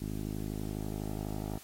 10% pulse tone with low-pass filter sweep, 52.1 Hz, G#1, 6 cents sharp, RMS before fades -37 dBFS, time 0-1.59 s, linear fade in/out 20 ms, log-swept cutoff 310 to 740 Hz, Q 1.2, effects white hiss -54 dBFS RMS until 1.63 s + AAC 48 kbps

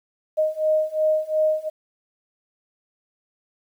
sine beating tone pair, 620 / 622.8 Hz, D#5 / D#5, -6 / +2 cents, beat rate 2.8 Hz, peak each -22 / -21 dBFS, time 0.37-1.7 s, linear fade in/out 20 ms, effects 9-bit

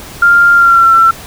sine tone with pitch glide, 1396.9 to 1346.2 Hz, F6 to E6, 0 to +36 cents, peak -3 dBFS, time 0.22-1.11 s, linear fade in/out 5 ms, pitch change -64 cents, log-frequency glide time 0.54-0.92 s, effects pink hiss -30 dBFS RMS until 1.26 s

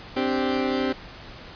30% pulse chord, C suspended second, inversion none, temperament equal, 261.6 / 293.7 / 392 Hz, C4 / D4 / G4, 0 / 0 / 0 cents, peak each -22 / -27 / -25 dBFS, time 0.16-0.93 s, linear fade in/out 10 ms, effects pink hiss -42 dBFS RMS until 1.55 s + resampled to 11025 Hz

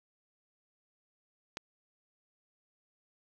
click, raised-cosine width 0.2 ms, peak -20 dBFS, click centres 1.571 s, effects none

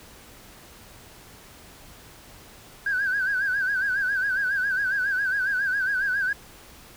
sine tone with vibrato, 1568 Hz, G6, in tune, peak -21 dBFS, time 2.86-6.33 s, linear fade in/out 5 ms, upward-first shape sine, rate 7.3 Hz, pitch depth 98 cents each way, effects tanh soft clip ceiling -17 dBFS + pink hiss -48 dBFS RMS until 6.96 s

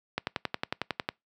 click train, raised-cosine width 0.3 ms, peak -12 dBFS, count 11, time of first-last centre 0.18-1.089 s, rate 11 Hz, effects noise-tail reverb RT60 0.2 s tail -26 dB re dry + high-pass 100 Hz 12 dB/octave

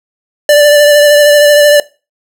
square tone with vibrato, 587.3 Hz, D5, in tune, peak -3 dBFS, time 0.49-1.8 s, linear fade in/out 2 ms, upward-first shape sine, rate 13 Hz, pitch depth 19 cents each way, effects noise-tail reverb RT60 0.3 s tail -20 dB re dry

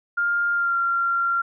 sine tone with pitch glide, 1404 to 1379.1 Hz, F6 to F6, +9 to -22 cents, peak -19 dBFS, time 0.17-1.42 s, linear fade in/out 10 ms, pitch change -31 cents, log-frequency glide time 0.53-0.76 s, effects none

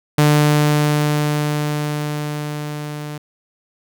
sawtooth tone with level ramp, 149 Hz, D3, 25 cents sharp, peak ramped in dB -6 to -23 dBFS, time 0.18-3.18 s, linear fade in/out 5 ms, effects none

